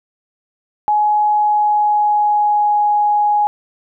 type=tone with pitch glide; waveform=sine; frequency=841 to 832.8 Hz; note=G#5 to G#5; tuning=+22 to +5 cents; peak=-11 dBFS; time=0.88-3.47 s; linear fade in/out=0 ms; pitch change=-17 cents; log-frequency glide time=1.3-2.81 s; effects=none